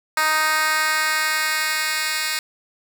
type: tone with high-pass filter sweep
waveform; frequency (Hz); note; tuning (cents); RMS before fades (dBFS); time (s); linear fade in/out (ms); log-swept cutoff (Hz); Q
10% pulse; 311.1; D#4; 0; -21; 0.17-2.39; 2; 1200 to 2600; 1.2
effects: none

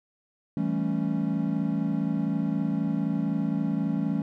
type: chord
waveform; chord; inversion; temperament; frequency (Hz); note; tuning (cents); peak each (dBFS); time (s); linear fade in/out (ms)
triangle; A dominant seventh; second; equal; 164.81 / 196 / 220 / 277.2; E3 / G3 / A3 / C#4; 0 / 0 / 0 / 0; -28; 0.57-4.22; 2
effects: none

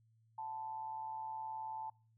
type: tone with amplitude modulation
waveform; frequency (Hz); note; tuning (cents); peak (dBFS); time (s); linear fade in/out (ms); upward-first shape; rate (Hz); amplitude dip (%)
sine; 880; A5; 0; -38; 0.38-1.9; 5; sine; 139; 55
effects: noise-tail reverb RT60 0.4 s tail -26 dB re dry + added 112 Hz sine -68 dBFS peak until 2.17 s

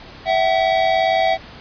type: tone pair together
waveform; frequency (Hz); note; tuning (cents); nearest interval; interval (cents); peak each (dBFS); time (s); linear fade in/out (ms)
square; 659.3 / 756.9; E5 / F#5; 0 / +39; major second; 239; -18; 0.25-1.38; 50
effects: pink hiss -39 dBFS RMS until 1.6 s + resampled to 11025 Hz

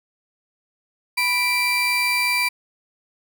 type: tone pair together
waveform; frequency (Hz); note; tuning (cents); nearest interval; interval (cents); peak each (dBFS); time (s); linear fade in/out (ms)
35% pulse; 985 / 2349; B5 / D7; -5 / 0; octave + minor third; 1505; -24 / -17; 1.17-2.49; 10
effects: none

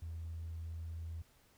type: tone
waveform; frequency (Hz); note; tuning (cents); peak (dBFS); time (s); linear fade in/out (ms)
triangle; 82; E2; -9; -37; 0.02-1.22; 5
effects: tanh soft clip ceiling -38 dBFS + pink hiss -68 dBFS RMS until 1.57 s

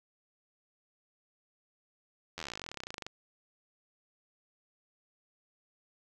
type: slowing click train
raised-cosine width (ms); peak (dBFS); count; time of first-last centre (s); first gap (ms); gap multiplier
0.2; -22; 30; 2.38-3.066; 11; 1.05
effects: none

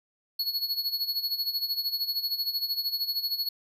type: tone with tremolo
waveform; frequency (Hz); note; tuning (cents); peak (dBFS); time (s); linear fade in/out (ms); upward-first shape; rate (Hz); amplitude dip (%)
square; 4368; C#8; -26; -25; 0.39-3.49; 5; sine; 13; 75
effects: none

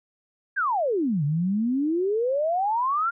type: exponential two-way sweep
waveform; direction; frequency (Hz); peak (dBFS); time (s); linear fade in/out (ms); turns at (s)
sine; down then up; 1676 to 140 to 1421; -21; 0.56-3.11; 20; 1.24
effects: none

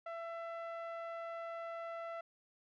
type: tone with low-pass filter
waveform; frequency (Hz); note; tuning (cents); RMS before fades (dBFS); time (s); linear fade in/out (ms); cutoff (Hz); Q
sawtooth; 669; E5; +25; -44; 0.06-2.21; 5; 1600; 1.2
effects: none

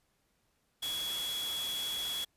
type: tone in noise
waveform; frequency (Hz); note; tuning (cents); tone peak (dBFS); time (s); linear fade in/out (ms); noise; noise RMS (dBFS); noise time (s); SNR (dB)
sine; 3356; G#7; +17; -34; 0.82-2.25; 10; white; -41; 0.82-2.25; +4
effects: pink hiss -75 dBFS RMS until 2.36 s + resampled to 32000 Hz

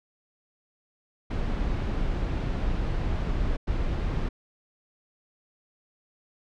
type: noise bursts at uneven times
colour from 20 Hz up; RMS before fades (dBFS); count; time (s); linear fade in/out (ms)
brown; -27; 2; 1.3-3.57 / 3.67-4.29; 10
effects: low-pass 4000 Hz 12 dB/octave

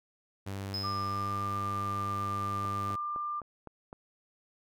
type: tone with pitch glide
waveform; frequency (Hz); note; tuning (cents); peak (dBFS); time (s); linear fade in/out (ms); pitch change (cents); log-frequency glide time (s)
sawtooth; 98 to 100.17; G2 to G2; 0 to +38; -32; 0.46-2.96; 10; +38; 0.78-1.28
type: tone with exponential decay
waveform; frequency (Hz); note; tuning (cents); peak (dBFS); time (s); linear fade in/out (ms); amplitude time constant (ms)
triangle; 5100; D#8; +42; -31; 0.74-1.57; 1; 180
type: tone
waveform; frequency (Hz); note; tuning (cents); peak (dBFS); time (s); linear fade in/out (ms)
sine; 1193; D6; +27; -32; 0.83-3.41; 20
type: click train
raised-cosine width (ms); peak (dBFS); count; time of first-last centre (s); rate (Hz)
1; -30; 6; 2.65-3.929; 3.91
effects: none

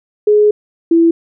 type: tone pair in turn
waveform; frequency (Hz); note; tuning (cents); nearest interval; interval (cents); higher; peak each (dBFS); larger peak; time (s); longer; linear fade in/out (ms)
sine; 419.6 / 333; G#4 / E4; +18 / +18; major third; 400; first; -6; neither; 0.27-0.51 / 0.91-1.11; first; 5
effects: none

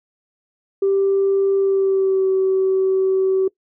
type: tone with pitch glide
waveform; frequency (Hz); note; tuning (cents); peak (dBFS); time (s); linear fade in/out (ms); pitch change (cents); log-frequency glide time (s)
sine; 391.8 to 380.6; G4 to F#4; -1 to +49; -13; 0.82-3.48; 5; -50; 1.57-2.28
effects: noise-tail reverb RT60 0.1 s tail -22 dB re dry + tanh soft clip ceiling -10 dBFS

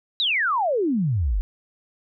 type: exponential sweep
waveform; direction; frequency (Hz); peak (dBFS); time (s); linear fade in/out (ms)
sine; down; 3994 to 41.2; -19; 0.2-1.41; 0
effects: none

